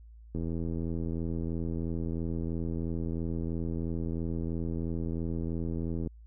click train, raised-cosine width 3 ms, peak -22 dBFS, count 476, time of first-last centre 0.35-6.073 s, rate 83 Hz, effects added 56 Hz sine -48 dBFS peak until 6.26 s

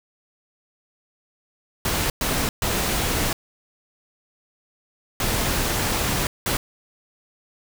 pink noise bursts at uneven times, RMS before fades -23 dBFS, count 5, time 1.85-2.1 / 2.21-2.49 / 2.62-3.33 / 5.2-6.27 / 6.46-6.57 s, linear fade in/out 2 ms, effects none

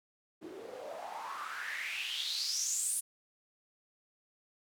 white noise with band-pass filter sweep, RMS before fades -38 dBFS, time 0.41-3.01 s, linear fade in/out 20 ms, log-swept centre 320 to 10000 Hz, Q 6.5, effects none

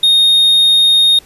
triangle tone, 3704 Hz, A#7, 12 cents flat, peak -5 dBFS, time 0.03-1.19 s, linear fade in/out 5 ms, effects pink hiss -44 dBFS RMS until 1.25 s + resampled to 32000 Hz

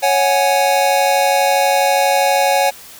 square chord, C# suspended fourth, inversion none, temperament just, 554.4 / 739.2 / 831.5 Hz, C#5 / F#5 / G#5, 0 / -2 / +2 cents, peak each -17 dBFS, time 0.02-2.71 s, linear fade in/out 20 ms, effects white hiss -38 dBFS RMS until 2.99 s

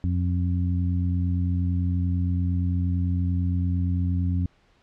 harmonic tone, 88.8 Hz, F2, 29 cents sharp, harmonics 1 / 2 / 3, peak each -22 / -29 / -32 dBFS, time 0.04-4.46 s, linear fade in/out 0 ms, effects pink hiss -62 dBFS RMS until 4.82 s + low-pass 4000 Hz 12 dB/octave

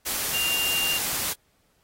sine tone in noise, 2794 Hz, F7, in tune, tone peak -24 dBFS, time 0.33-0.99 s, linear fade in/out 20 ms, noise white, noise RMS -28 dBFS, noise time 0.05-1.34 s, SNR +1 dB, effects pink hiss -67 dBFS RMS until 1.83 s + AAC 48 kbps

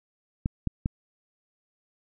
clicks, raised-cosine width 5 ms, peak -13 dBFS, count 3, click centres 0.459 / 0.673 / 0.859 s, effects none

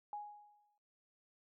sine tone with exponential decay, 830.6 Hz, G#5, in tune, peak -39 dBFS, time 0.13-0.78 s, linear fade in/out 1 ms, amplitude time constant 140 ms, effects noise-tail reverb RT60 0.5 s tail -18 dB re dry

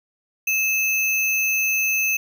sine tone with sample-and-hold, 2600 Hz, E7, 24 cents flat, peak -18 dBFS, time 0.47-2.17 s, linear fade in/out 5 ms, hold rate 8820 Hz, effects none

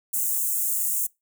white high-pass noise, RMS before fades -25 dBFS, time 0.13-1.07 s, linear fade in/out 10 ms, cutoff 7000 Hz, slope 48 dB/octave, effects noise-tail reverb RT60 0.2 s tail -24 dB re dry

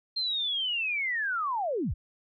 sine linear sweep, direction down, 4200 to 30.87 Hz, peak -27 dBFS, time 0.16-1.94 s, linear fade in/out 10 ms, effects none

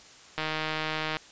click train, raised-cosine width 0.3 ms, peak -14 dBFS, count 124, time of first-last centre 0.38-1.168 s, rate 156 Hz, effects white hiss -51 dBFS RMS until 1.31 s + resampled to 16000 Hz

